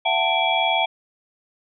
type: tone cluster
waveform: sine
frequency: 673 / 751 / 886 / 2337 / 3333 Hz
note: E5 / F#5 / A5 / D7 / G#7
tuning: +36 / +26 / +12 / -9 / +5 cents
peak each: -24 dBFS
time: 0.05-0.86 s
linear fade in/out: 10 ms
effects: none